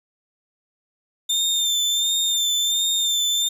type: tone with vibrato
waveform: 30% pulse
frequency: 3595 Hz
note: A7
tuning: 36 cents sharp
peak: -16 dBFS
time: 1.29-3.49 s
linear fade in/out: 10 ms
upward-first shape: sine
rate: 1.4 Hz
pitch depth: 34 cents each way
effects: none